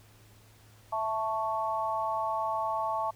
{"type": "chord", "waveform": "sine", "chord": "A major", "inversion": "second", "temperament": "equal", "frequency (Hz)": [659.3, 880, 1108.7], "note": ["E5", "A5", "C#6"], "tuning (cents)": [0, 0, 0], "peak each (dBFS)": [-34, -31, -33], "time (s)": [0.92, 3.11], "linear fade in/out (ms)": 10, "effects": ["added 107 Hz sine -57 dBFS peak until 3.15 s", "pink hiss -60 dBFS RMS until 3.15 s"]}